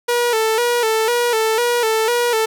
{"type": "tone with vibrato", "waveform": "sawtooth", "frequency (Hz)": 461, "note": "A#4", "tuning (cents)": -19, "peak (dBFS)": -11, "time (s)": [0.08, 2.46], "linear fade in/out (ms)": 10, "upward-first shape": "square", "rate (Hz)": 2, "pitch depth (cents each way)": 73, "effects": []}